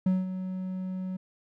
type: tone with ADSR envelope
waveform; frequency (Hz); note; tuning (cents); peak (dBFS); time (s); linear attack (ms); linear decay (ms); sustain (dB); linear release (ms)
triangle; 186.1; F#3; +10; -18; 0.06-1.17; 5; 190; -11; 9
effects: none